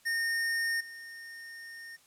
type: tone with level steps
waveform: square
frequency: 1834 Hz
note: A#6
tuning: 29 cents flat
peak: -29 / -44 dBFS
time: 0.05-1.97 s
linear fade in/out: 20 ms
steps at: 0.8 s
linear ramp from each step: 10 ms
effects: white hiss -63 dBFS RMS until 2.06 s + low-pass 12000 Hz 12 dB/octave